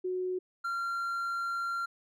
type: tone pair in turn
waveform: sine / triangle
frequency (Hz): 367.4 / 1378.3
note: F#4 / F6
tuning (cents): -12 / -23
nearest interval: octave + major seventh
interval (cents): 2289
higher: second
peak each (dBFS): -30 / -29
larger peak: second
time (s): 0.04-0.39 / 0.64-1.86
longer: second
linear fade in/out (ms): 10
effects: none